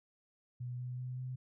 sine tone with pitch steps, 123.47 / 124.9 / 126.36 / 127.82 Hz, B2 / B2 / B2 / C3, 0 / +20 / +40 / -40 cents, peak -38 dBFS, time 0.6-1.36 s, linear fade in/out 10 ms, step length 190 ms, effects none

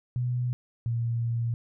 sine tone pair in turn, 123.47 / 116.91 Hz, B2 / A#2, 0 / +5 cents, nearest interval minor second, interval 95 cents, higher first, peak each -25 dBFS, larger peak neither, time 0.16-0.53 / 0.86-1.54 s, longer second, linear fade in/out 0 ms, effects none

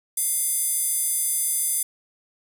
square tone with high-pass filter, 698.5 Hz, F5, in tune, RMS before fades -24 dBFS, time 0.17-1.83 s, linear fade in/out 5 ms, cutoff 9700 Hz, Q 3.6, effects none

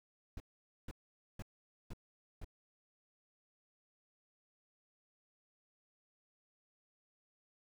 brown noise bursts, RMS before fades -44 dBFS, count 5, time 0.37-2.445 s, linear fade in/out 2 ms, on 31 ms, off 480 ms, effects none

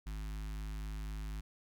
square tone with notch filter, 52 Hz, G#1, 3 cents sharp, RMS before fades -41 dBFS, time 0.06-1.41 s, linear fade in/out 10 ms, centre 520 Hz, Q 0.64, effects none

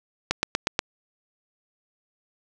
click train, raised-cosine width 0.2 ms, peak -4 dBFS, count 5, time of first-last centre 0.31-0.791 s, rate 8.31 Hz, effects none

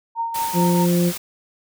sine tone with tremolo, 921 Hz, A#5, 21 cents flat, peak -19 dBFS, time 0.15-0.87 s, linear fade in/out 50 ms, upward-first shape triangle, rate 4.7 Hz, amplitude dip 60%
white noise, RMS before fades -30 dBFS, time 0.34-1.18 s, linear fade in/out 10 ms
harmonic tone, 174.61 Hz, F3, in tune, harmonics 1 / 2 / 3, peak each -16 / -22 / -26 dBFS, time 0.53-1.13 s, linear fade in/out 50 ms
effects none

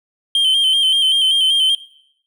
triangle tone with vibrato, 3136 Hz, G7, in tune, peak -10 dBFS, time 0.35-1.75 s, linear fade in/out 2 ms, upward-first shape square, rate 5.2 Hz, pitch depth 38 cents each way, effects noise-tail reverb RT60 0.7 s tail -19 dB re dry

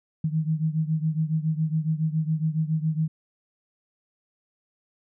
sine beating tone pair, 155.56 / 162.76 Hz, D#3 / E3, 0 / -22 cents, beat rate 7.2 Hz, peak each -24 / -27 dBFS, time 0.24-3.08 s, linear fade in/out 5 ms, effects none

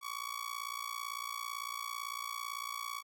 sawtooth tone with amplitude modulation, 1128 Hz, C#6, 30 cents sharp, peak -31 dBFS, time 0.01-3.03 s, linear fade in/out 50 ms, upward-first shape sine, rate 57.9 Hz, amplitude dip 90%, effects none

